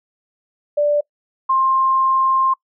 sine tone pair in turn, 587.3 / 1057.7 Hz, D5 / C6, 0 / +18 cents, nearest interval minor seventh, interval 1018 cents, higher second, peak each -13 dBFS, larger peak neither, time 0.77-1.01 / 1.49-2.54 s, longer second, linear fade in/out 10 ms, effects noise-tail reverb RT60 0.1 s tail -24 dB re dry

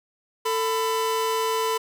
45% pulse tone pair together, 445.4 / 1000 Hz, A4 / B5, +21 / +21 cents, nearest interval octave + major second, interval 1400 cents, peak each -25 dBFS, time 0.45-1.78 s, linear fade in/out 10 ms, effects none

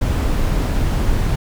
brown noise, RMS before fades -17 dBFS, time 0.01-1.36 s, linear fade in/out 10 ms, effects none

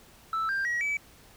sine tone with pitch steps, 1318.5 / 1586.2 / 1908.2 / 2296 Hz, E6 / G6 / A#6 / D7, 0 / +20 / +40 / -40 cents, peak -24 dBFS, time 0.33-0.97 s, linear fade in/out 2 ms, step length 160 ms, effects tanh soft clip ceiling -25 dBFS + pink hiss -55 dBFS RMS until 1.36 s

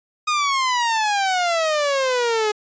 sawtooth exponential sweep, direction down, 1244.5 to 417.2 Hz, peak -14 dBFS, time 0.27-2.52 s, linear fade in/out 10 ms, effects resampled to 16000 Hz

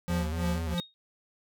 square tone with tremolo, 174.61 Hz, F3, in tune, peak -28 dBFS, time 0.08-0.8 s, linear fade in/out 0 ms, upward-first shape sine, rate 3.1 Hz, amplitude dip 90%
square tone with vibrato, 79.7 Hz, D#2, 42 cents sharp, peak -31 dBFS, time 0.09-0.75 s, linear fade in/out 10 ms, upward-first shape square, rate 4.3 Hz, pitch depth 59 cents each way
sine tone with exponential decay, 3729 Hz, A#7, in tune, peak -29 dBFS, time 0.78-0.94 s, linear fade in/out 0 ms, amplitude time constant 33 ms
effects none

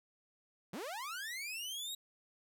sawtooth linear sweep, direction up, 150 to 3849 Hz, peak -37 dBFS, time 0.73-1.95 s, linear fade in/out 5 ms, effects none

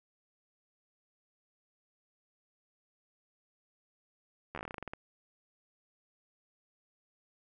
slowing click train, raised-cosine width 0.5 ms, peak -25 dBFS, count 14, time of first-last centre 4.55-4.935 s, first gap 12 ms, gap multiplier 1.14, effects none

